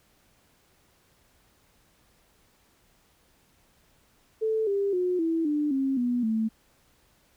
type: tone with pitch steps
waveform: sine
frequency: 440 / 398.8 / 361.5 / 327.7 / 297.1 / 269.3 / 244.1 / 221.3 Hz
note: A4 / G4 / F#4 / E4 / D4 / C#4 / B3 / A3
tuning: 0 / +30 / -40 / -10 / +20 / -50 / -20 / +10 cents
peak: -23 dBFS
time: 4.41-6.49 s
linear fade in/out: 20 ms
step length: 260 ms
effects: pink hiss -64 dBFS RMS until 7.36 s